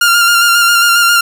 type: tone with vibrato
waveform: sawtooth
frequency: 1396.9 Hz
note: F6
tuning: in tune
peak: -3 dBFS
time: 0.01-1.21 s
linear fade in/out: 5 ms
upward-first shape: square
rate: 7.4 Hz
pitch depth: 20 cents each way
effects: none